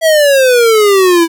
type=exponential sweep; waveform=square; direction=down; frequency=660 to 326.1 Hz; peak=-6 dBFS; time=0.01-1.28 s; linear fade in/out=50 ms; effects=none